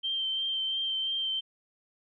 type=tone with vibrato; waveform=sine; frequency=3136 Hz; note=G7; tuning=in tune; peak=-28 dBFS; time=0.03-1.41 s; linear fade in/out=20 ms; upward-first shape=triangle; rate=2.9 Hz; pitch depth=20 cents each way; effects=none